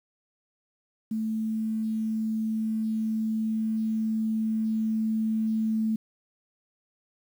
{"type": "tone with level ramp", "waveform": "sine", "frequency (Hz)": 220, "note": "A3", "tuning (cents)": 0, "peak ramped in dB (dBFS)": [-26, -23], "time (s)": [1.11, 5.96], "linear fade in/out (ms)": 5, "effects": ["9-bit"]}